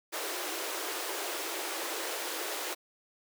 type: high-pass noise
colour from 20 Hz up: pink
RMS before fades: -36 dBFS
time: 0.12-2.75 s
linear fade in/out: 20 ms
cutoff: 310 Hz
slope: 96 dB/octave
effects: none